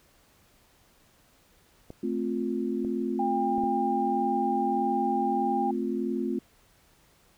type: clicks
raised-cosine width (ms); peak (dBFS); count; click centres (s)
2; -27; 4; 1.904 / 2.848 / 3.581 / 3.637
type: chord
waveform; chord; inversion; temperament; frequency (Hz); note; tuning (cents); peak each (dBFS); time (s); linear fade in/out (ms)
sine; F major; first; equal with one note detuned; 220 / 261.6 / 351.9; A3 / C4 / F4; 0 / 0 / +13; -31; 2.03-6.39; 5
type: tone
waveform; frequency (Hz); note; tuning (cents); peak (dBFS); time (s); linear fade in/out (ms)
sine; 800; G5; +35; -26; 3.19-5.71; 5
effects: pink hiss -62 dBFS RMS until 7.37 s